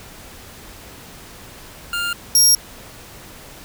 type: tone pair in turn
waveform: 25% pulse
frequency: 1400 / 5600 Hz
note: F6 / F8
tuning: +4 / +4 cents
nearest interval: 2 octaves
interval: 2400 cents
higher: second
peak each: -17 / -5 dBFS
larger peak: second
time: 1.93-2.13 / 2.35-2.55 s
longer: neither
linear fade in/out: 2 ms
effects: pink hiss -40 dBFS RMS until 3.64 s